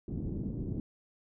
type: low-pass noise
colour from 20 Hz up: white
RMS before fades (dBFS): -36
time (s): 0.08-0.8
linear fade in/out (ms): 2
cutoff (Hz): 280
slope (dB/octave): 24
effects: none